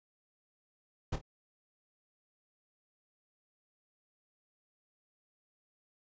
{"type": "noise with echo", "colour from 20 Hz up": "brown", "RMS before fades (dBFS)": -31, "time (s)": [1.12, 1.16], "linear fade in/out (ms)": 10, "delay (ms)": 27, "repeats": 2, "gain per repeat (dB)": -10, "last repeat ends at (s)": 1.214, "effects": ["resampled to 16000 Hz"]}